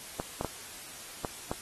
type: clicks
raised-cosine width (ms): 1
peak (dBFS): -18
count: 5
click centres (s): 0.199 / 0.411 / 0.447 / 1.248 / 1.515
effects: white hiss -45 dBFS RMS until 1.61 s + AAC 32 kbps